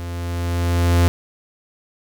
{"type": "tone with level ramp", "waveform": "45% pulse", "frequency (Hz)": 86.4, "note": "F2", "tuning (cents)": -18, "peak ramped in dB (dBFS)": [-27, -11], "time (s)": [0, 1.08], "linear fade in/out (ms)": 0, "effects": []}